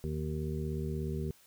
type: harmonic tone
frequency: 76.7 Hz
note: D#2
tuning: 24 cents flat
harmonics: 1 / 2 / 3 / 5 / 6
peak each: -37 / -36 / -41 / -40 / -47 dBFS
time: 0.04-1.31 s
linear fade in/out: 0 ms
effects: white hiss -62 dBFS RMS until 1.46 s